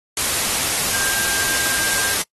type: tone in noise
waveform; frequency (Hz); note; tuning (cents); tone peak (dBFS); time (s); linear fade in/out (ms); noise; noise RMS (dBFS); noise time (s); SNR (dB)
sine; 1595; G6; +30; -26; 0.93-2.14; 2; white; -20; 0.17-2.22; -9
effects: noise-tail reverb RT60 0.1 s tail -23 dB re dry + AAC 32 kbps